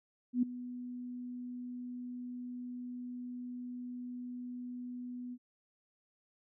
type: tone with ADSR envelope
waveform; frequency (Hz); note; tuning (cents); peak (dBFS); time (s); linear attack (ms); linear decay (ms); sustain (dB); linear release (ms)
sine; 246.9; B3; 0; -24; 0.33-5.38; 96; 8; -16; 52
effects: none